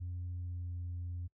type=tone with pitch glide; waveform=sine; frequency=88.7 to 87.68 Hz; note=F2 to F2; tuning=+27 to +7 cents; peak=-36 dBFS; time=0-1.28 s; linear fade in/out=20 ms; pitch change=-20 cents; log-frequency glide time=0.32-0.79 s; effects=noise-tail reverb RT60 0.1 s tail -22 dB re dry + tanh soft clip ceiling -35 dBFS